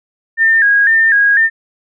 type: tone with vibrato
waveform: sine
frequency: 1721 Hz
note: A6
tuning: 39 cents flat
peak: -7 dBFS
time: 0.37-1.5 s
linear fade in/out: 50 ms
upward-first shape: square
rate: 2 Hz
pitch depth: 81 cents each way
effects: none